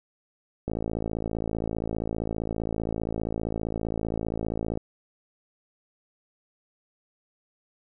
click train, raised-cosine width 2 ms, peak -16 dBFS, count 227, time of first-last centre 0.68-4.774 s, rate 55.2 Hz, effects none

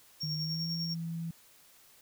triangle tone with tremolo, 5530 Hz, F8, 18 cents flat, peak -32 dBFS, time 0.2-0.95 s, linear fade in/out 20 ms, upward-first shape sine, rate 10 Hz, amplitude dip 45%
sine tone with pitch glide, 153.9 to 165.9 Hz, D#3 to E3, -19 to +11 cents, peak -34 dBFS, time 0.23-1.31 s, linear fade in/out 5 ms, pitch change +130 cents, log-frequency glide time 0.34-0.69 s
effects white hiss -60 dBFS RMS until 2.01 s

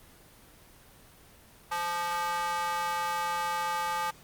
square tone with high-pass filter, 173.4 Hz, F3, 12 cents flat, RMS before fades -31 dBFS, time 1.71-4.11 s, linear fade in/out 10 ms, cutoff 1000 Hz, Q 4.6, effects pink hiss -55 dBFS RMS until 4.23 s + Opus 24 kbps

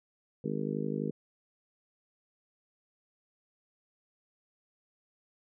harmonic tone, 51.8 Hz, G#1, 4 cents flat, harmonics 3 / 4 / 5 / 6 / 7 / 8 / 9, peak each -37 / -36 / -38 / -41 / -43 / -39 / -40 dBFS, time 0.44-1.11 s, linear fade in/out 5 ms, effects none

